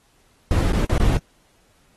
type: noise with dropouts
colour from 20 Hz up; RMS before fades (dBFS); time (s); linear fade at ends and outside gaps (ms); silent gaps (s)
brown; -18; 0.51-1.17; 1; 0.72-0.731 / 0.851-0.895 / 0.98-0.998
effects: pink hiss -60 dBFS RMS until 1.96 s + AAC 32 kbps